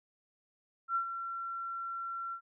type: tone with ADSR envelope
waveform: sine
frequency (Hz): 1360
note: F6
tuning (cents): -46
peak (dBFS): -27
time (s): 0.88-2.41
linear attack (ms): 74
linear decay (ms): 91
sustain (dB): -9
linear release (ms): 82
effects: none